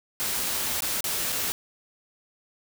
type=noise with dropouts; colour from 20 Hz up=white; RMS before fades=-28 dBFS; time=0.2-1.52 s; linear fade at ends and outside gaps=0 ms; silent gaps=0.806-0.822 / 1.007-1.042 / 1.321-1.325 s; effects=none